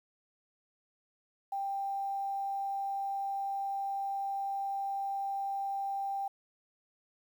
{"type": "tone with quantisation", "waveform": "sine", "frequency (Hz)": 789, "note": "G5", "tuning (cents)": 11, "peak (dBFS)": -32, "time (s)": [1.52, 6.28], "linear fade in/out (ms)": 5, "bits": 10, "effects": []}